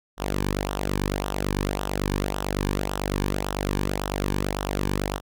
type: tone with flanger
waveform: sawtooth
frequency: 49 Hz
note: G1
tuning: in tune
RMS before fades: -27 dBFS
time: 0.17-5.21 s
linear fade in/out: 50 ms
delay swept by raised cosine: 0.43 to 1.53 ms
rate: 1.8 Hz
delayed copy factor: -0.7
effects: none